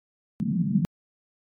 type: band-pass noise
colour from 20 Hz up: pink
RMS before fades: -24 dBFS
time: 0.4-0.85 s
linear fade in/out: 0 ms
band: 150 to 220 Hz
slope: 48 dB/octave
effects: MP3 96 kbps